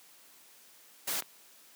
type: noise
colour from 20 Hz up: white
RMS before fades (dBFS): -33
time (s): 1.07-1.21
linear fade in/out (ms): 10
type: click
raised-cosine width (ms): 0.3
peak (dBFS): -24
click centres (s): 1.223
effects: white hiss -58 dBFS RMS until 1.75 s + high-pass 200 Hz 12 dB/octave